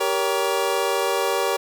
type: chord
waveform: 25% pulse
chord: G diminished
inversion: none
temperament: just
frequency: 392 / 470.4 / 564.5 Hz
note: G4 / Bb4 / Db5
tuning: 0 / +16 / +31 cents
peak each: -21 dBFS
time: 0-1.57 s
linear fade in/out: 10 ms
effects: none